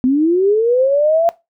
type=linear sweep; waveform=sine; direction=up; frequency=246.9 to 687 Hz; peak=-10 dBFS; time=0.04-1.29 s; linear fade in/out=0 ms; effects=noise-tail reverb RT60 0.2 s tail -17 dB re dry